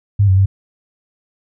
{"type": "tone with pitch steps", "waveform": "sine", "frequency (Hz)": [101, 94.5, 97], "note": ["G#2", "F#2", "G2"], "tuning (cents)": [-48, 37, -18], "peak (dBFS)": -8, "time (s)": [0.19, 0.46], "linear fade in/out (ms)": 10, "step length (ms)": 90, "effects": []}